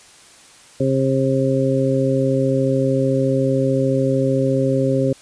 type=harmonic tone; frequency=133.6 Hz; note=C3; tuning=36 cents sharp; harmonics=1 / 2 / 3 / 4; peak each=-20 / -20 / -22 / -20 dBFS; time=0.8-5.13 s; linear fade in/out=5 ms; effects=white hiss -46 dBFS RMS until 5.21 s + resampled to 22050 Hz